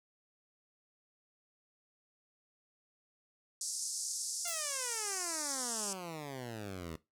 pink band-pass noise, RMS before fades -39 dBFS, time 3.61-5.93 s, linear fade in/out 2 ms, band 5100 to 10000 Hz, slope 48 dB/octave
10% pulse exponential sweep, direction down, 706 to 78 Hz, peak -33 dBFS, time 4.45-6.96 s, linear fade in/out 5 ms
violet noise with exponential decay, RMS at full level -41 dBFS, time 4.48-4.68 s, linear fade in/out 0 ms, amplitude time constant 42 ms
effects noise-tail reverb RT60 0.2 s tail -17 dB re dry

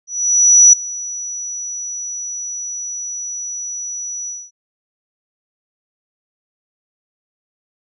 sine tone with ADSR envelope, 5890 Hz, F#8, 9 cents flat, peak -3 dBFS, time 0.07-4.51 s, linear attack 660 ms, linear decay 6 ms, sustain -20 dB, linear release 230 ms, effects none

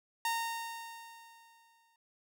sawtooth tone with exponential decay, 921 Hz, A#5, 21 cents flat, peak -26 dBFS, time 0.25-1.96 s, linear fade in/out 2 ms, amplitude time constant 370 ms, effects none

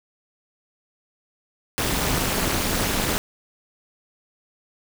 pink noise with amplitude modulation, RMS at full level -19 dBFS, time 1.78-3.18 s, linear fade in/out 0 ms, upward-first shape sine, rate 221 Hz, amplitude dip 100%, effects none

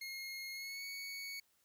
25% pulse tone with pitch glide, 2150 to 2227 Hz, C7 to C#7, +47 to +7 cents, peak -39 dBFS, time 0.01-1.4 s, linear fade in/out 5 ms, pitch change +60 cents, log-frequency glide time 0.53-0.84 s, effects white hiss -75 dBFS RMS until 1.64 s

